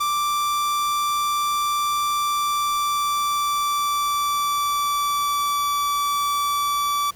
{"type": "tone with pitch glide", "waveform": "45% pulse", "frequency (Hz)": [1174.7, 1157.2], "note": ["D6", "D6"], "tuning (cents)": [0, -26], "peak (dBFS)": -20, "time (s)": [0, 7.11], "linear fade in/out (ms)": 10, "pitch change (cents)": -26, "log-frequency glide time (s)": [2.1, 5.6], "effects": ["pink hiss -49 dBFS RMS until 7.15 s"]}